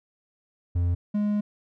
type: tone pair in turn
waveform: triangle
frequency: 87.31 / 207.7 Hz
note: F2 / G#3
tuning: 0 / 0 cents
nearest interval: octave + minor third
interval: 1500 cents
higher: second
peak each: -19 / -20 dBFS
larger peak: first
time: 0.75-0.95 / 1.14-1.41 s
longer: second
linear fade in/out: 10 ms
effects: none